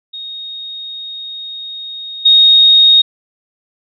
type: tone with level steps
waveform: sine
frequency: 3729 Hz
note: A#7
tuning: in tune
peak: -24 / -4 dBFS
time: 0.13-3.02 s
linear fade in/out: 10 ms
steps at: 2.25 s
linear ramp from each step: 10 ms
effects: none

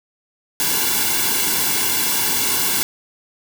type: noise with comb filter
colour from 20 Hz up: white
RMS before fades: -19 dBFS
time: 0.6-2.83 s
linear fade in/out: 0 ms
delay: 1.6 ms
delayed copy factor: -0.85
effects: none

